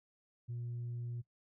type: tone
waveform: sine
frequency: 119.8 Hz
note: A#2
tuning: 48 cents sharp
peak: -37 dBFS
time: 0.48-1.22 s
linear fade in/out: 20 ms
effects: noise-tail reverb RT60 0.1 s tail -18 dB re dry + tanh soft clip ceiling -36 dBFS